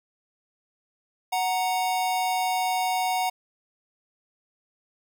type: tone pair together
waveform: square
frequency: 740 / 932.4 Hz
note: F#5 / A#5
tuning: 0 / 0 cents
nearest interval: major third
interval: 400 cents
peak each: -25 / -30 dBFS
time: 1.32-3.3 s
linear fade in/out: 10 ms
effects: none